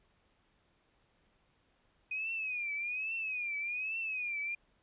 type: tone with vibrato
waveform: sine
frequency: 2489 Hz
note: D#7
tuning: in tune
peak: -34 dBFS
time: 2.11-4.55 s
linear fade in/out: 5 ms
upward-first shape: triangle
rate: 1.2 Hz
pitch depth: 150 cents each way
effects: pink hiss -72 dBFS RMS until 4.82 s + resampled to 8000 Hz